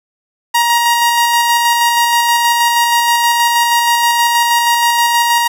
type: tone with tremolo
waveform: sawtooth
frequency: 944 Hz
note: A#5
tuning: 22 cents sharp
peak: -5 dBFS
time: 0.54-5.48 s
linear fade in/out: 10 ms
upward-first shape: square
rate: 6.3 Hz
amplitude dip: 25%
effects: none